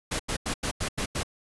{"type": "noise bursts", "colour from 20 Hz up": "pink", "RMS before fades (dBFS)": -29, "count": 7, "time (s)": [0.11, 1.233], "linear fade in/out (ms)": 10, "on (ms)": 85, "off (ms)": 88, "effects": ["resampled to 24000 Hz"]}